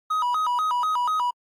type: tone with vibrato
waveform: triangle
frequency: 1108.7 Hz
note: C#6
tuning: in tune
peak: -19 dBFS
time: 0.1-1.31 s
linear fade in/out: 10 ms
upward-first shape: square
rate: 4.1 Hz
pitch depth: 220 cents each way
effects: AAC 64 kbps